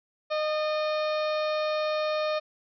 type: harmonic tone with a mistuned harmonic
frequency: 614 Hz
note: D#5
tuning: 23 cents flat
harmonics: 1 / 2 / 3 / 4 / 5 / 6 / 7 / 8 / 9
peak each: -26 / -33 / -42 / -38 / -48 / -41 / -42 / -51 / -50 dBFS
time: 0.3-2.4 s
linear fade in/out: 20 ms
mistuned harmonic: 3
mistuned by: -36 cents
effects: none